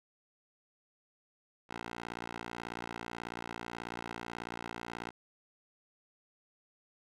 10% pulse tone with band-pass filter, 58.27 Hz, A#1, in tune, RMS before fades -43 dBFS, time 1.69-5.11 s, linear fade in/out 20 ms, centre 1400 Hz, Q 0.61, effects none

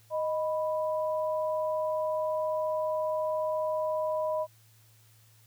sine tone pair together, 622.3 / 987.8 Hz, D#5 / B5, 0 / 0 cents, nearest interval minor sixth, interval 800 cents, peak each -28 / -34 dBFS, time 0.1-4.47 s, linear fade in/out 50 ms, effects added 111 Hz sine -59 dBFS peak until 5.46 s + white hiss -63 dBFS RMS until 5.46 s

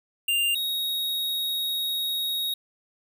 square tone pair in turn, 2794 / 3765 Hz, F7 / A#7, 0 / +16 cents, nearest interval perfect fourth, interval 516 cents, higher second, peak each -22 / -26 dBFS, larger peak first, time 0.28-0.55 / 0.55-2.54 s, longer second, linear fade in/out 5 ms, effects none

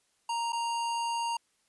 square tone with dropouts, 932.3 Hz, A#5, in tune, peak -30 dBFS, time 0.29-1.37 s, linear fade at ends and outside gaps 5 ms, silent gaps 0.523-0.529 s, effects white hiss -72 dBFS RMS until 1.68 s + resampled to 24000 Hz

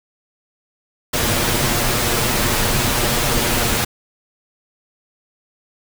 pink noise with comb filter, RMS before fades -18 dBFS, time 1.13-3.85 s, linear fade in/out 10 ms, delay 8.4 ms, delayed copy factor +0.6, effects none

